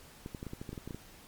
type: clicks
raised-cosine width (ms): 3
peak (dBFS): -27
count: 12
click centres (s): 0.261 / 0.348 / 0.429 / 0.467 / 0.534 / 0.615 / 0.692 / 0.73 / 0.778 / 0.876 / 0.908 / 0.946
effects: pink hiss -55 dBFS RMS until 1.27 s + MP3 96 kbps